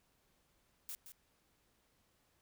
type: noise with echo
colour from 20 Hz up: blue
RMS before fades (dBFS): -45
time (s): 0.89-0.95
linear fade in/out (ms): 0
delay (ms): 170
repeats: 1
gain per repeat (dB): -9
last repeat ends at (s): 1.12
effects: pink hiss -75 dBFS RMS until 2.41 s